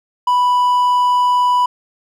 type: tone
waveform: triangle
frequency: 987.8 Hz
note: B5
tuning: in tune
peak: -9 dBFS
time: 0.27-1.66 s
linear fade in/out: 5 ms
effects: none